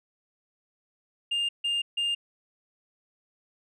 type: tone bursts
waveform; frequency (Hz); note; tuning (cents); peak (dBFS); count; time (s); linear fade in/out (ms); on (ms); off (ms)
sine; 2810; F7; +10; -22; 3; 1.31-2.15; 10; 180; 150
effects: tanh soft clip ceiling -24 dBFS